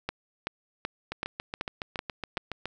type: two click trains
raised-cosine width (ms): 0.3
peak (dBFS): -14 / -17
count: 7 / 12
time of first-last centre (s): 0.09-2.371 / 1.12-2.656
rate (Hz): 2.63 / 7.16
effects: none